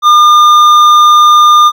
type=tone with hard clipping; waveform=triangle; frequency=1207 Hz; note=D6; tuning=47 cents sharp; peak=-3 dBFS; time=0.02-1.72 s; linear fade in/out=50 ms; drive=11 dB; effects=none